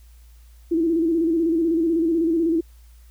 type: tone with vibrato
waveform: sine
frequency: 329.6 Hz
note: E4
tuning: in tune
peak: -17 dBFS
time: 0.71-2.61 s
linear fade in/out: 10 ms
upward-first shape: square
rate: 16 Hz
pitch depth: 56 cents each way
effects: added 58 Hz sine -45 dBFS peak until 3.1 s + white hiss -60 dBFS RMS until 3.1 s